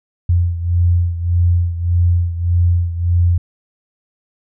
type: beating tone pair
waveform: sine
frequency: 86.6 / 88.3 Hz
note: F2 / F2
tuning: -14 / +20 cents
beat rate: 1.7 Hz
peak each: -13 / -18 dBFS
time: 0.29-3.38 s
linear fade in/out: 5 ms
effects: none

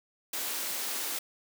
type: high-pass noise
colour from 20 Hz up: white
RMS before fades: -34 dBFS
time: 0.33-1.19 s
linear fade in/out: 5 ms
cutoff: 230 Hz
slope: 24 dB/octave
effects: none

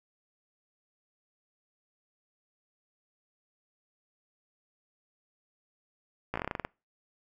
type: slowing click train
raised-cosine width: 0.5 ms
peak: -17 dBFS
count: 11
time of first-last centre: 6.34-6.649 s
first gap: 16 ms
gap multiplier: 1.14
effects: noise-tail reverb RT60 0.3 s tail -26 dB re dry

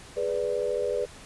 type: chord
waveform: sine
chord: G# diminished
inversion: none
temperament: equal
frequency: 415.3 / 493.9 / 587.3 Hz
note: G#4 / B4 / D5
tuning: 0 / 0 / 0 cents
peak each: -30 / -28 / -31 dBFS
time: 0.16-1.06 s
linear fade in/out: 20 ms
effects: pink hiss -47 dBFS RMS until 1.25 s + resampled to 24000 Hz

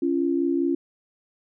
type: tone pair together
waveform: sine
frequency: 277.2 / 342.2 Hz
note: C#4 / F4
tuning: 0 / -35 cents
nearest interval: major third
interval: 365 cents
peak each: -23 dBFS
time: 0.02-0.75 s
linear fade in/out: 5 ms
effects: none

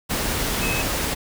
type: tone in noise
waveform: sine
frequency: 2575 Hz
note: E7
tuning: 41 cents flat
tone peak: -26 dBFS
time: 0.61-0.83 s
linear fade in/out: 20 ms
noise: pink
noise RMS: -24 dBFS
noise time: 0.09-1.15 s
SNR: -5 dB
effects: none

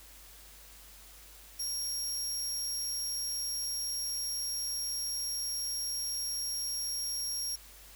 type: tone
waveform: 25% pulse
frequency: 5588 Hz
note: F8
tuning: in tune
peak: -28 dBFS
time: 1.59-7.56 s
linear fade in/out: 10 ms
effects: added 50 Hz sine -56 dBFS peak until 7.95 s + white hiss -54 dBFS RMS until 7.95 s

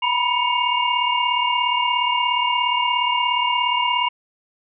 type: tone cluster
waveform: sine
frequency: 957 / 994 / 2222 / 2810 Hz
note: A#5 / B5 / C#7 / F7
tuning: +45 / +11 / +4 / +10 cents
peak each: -23 / -21 / -26 / -23 dBFS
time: 0.02-4.09 s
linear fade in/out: 10 ms
effects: none

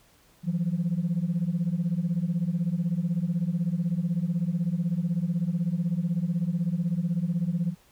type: beating tone pair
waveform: sine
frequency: 164.2 / 180.2 Hz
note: E3 / F#3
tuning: -6 / -45 cents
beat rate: 16 Hz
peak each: -26 / -26 dBFS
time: 0.43-7.75 s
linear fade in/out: 50 ms
effects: tanh soft clip ceiling -19 dBFS + pink hiss -60 dBFS RMS until 7.91 s

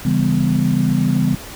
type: chord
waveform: sine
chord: C# half-diminished seventh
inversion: none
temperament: just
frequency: 138.59 / 166.31 / 199.57 / 249.5 Hz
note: C#3 / E3 / G3 / B3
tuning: 0 / +16 / +31 / +18 cents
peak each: -19 dBFS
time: 0.05-1.35 s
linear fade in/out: 5 ms
effects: pink hiss -34 dBFS RMS until 1.55 s

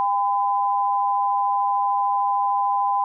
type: tone pair together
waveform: sine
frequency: 803 / 1010.4 Hz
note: G5 / B5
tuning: +41 / +39 cents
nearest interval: major third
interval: 398 cents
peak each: -21 dBFS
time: 0-3.04 s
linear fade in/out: 0 ms
effects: none

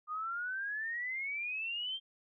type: exponential sweep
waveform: sine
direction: up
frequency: 1212 to 3194 Hz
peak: -35 dBFS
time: 0.07-2 s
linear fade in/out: 50 ms
effects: none

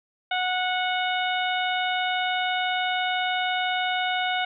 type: harmonic tone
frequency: 734 Hz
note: F#5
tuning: 14 cents flat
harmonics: 1 / 2 / 3 / 4 / 5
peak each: -26 / -29 / -31 / -32 / -33 dBFS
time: 0.31-4.45 s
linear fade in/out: 5 ms
effects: none

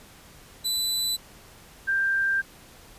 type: tone pair in turn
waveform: sawtooth / sine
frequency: 3989 / 1583 Hz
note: B7 / G6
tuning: +17 / +17 cents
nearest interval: octave + major third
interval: 1600 cents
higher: first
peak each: -21 dBFS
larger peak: neither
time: 0.64-1.17 / 1.87-2.42 s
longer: second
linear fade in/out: 20 ms
effects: pink hiss -50 dBFS RMS until 2.98 s + resampled to 32000 Hz

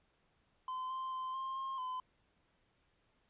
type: tone with pitch steps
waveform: triangle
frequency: 1028 / 1044 / 1036 / 1058 / 1067 / 1019 Hz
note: C6 / C6 / C6 / C6 / C6 / C6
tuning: -31 / -4 / -17 / +19 / +34 / -46 cents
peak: -36 dBFS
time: 0.68-2 s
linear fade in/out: 2 ms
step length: 220 ms
effects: pink hiss -75 dBFS RMS until 3.29 s + resampled to 8000 Hz

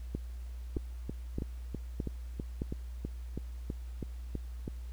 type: two click trains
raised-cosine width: 3 ms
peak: -21 / -23 dBFS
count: 5 / 13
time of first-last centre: 0.15-2.619 / 0.77-4.679 s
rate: 1.62 / 3.07 Hz
effects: added 60 Hz sine -39 dBFS peak until 4.92 s + pink hiss -62 dBFS RMS until 4.92 s

